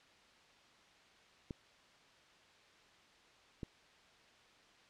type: clicks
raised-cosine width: 3 ms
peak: -29 dBFS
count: 2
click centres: 1.508 / 3.632 s
effects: white hiss -64 dBFS RMS until 4.89 s + low-pass 4000 Hz 12 dB/octave